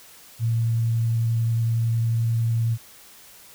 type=tone with vibrato; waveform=sine; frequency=114.9 Hz; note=A#2; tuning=25 cents flat; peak=-19 dBFS; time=0.39-2.78 s; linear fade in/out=50 ms; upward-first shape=sine; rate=11 Hz; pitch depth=9 cents each way; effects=white hiss -48 dBFS RMS until 3.54 s